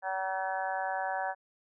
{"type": "harmonic tone", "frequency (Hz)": 190, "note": "F#3", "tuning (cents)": 46, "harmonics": [3, 4, 5, 6, 7, 8, 9], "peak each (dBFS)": [-39, -33, -38, -48, -49, -40, -40], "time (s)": [0.02, 1.35], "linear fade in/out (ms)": 50, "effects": []}